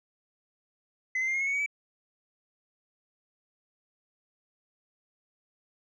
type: tone with pitch steps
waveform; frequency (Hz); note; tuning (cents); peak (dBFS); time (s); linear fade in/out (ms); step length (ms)
sine; 2035 / 2071 / 2107 / 2144 / 2181 / 2219 / 2258 / 2297; C7 / C7 / C7 / C7 / C#7 / C#7 / C#7 / D7; -49 / -18 / +12 / +42 / -29 / +1 / +31 / -39; -24; 1.15-1.662; 5; 64
effects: tanh soft clip ceiling -25 dBFS